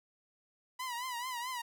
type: tone with vibrato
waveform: sawtooth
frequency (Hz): 987.8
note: B5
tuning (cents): 0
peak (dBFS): -33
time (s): 0.79-1.62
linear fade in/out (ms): 10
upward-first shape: triangle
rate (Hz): 4.6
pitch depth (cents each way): 110
effects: none